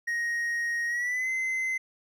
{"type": "tone with pitch glide", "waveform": "triangle", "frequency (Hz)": [1875, 2057], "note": ["A#6", "C7"], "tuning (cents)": [10, -30], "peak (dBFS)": -25, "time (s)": [0.07, 1.78], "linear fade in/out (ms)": 10, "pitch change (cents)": 160, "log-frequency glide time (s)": [0.87, 1.29], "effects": []}